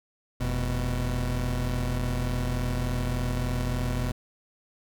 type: tone pair together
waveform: 30% pulse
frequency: 43.4 / 123.47 Hz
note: F1 / B2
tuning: -10 / 0 cents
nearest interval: octave + tritone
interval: 1810 cents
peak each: -26 dBFS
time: 0.4-4.12 s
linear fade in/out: 10 ms
effects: none